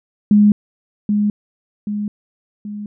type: tone with echo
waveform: sine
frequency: 207.7 Hz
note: G#3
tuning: in tune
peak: -7 dBFS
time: 0.31-0.52 s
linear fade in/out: 2 ms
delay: 780 ms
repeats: 3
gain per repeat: -6 dB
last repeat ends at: 2.86 s
effects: none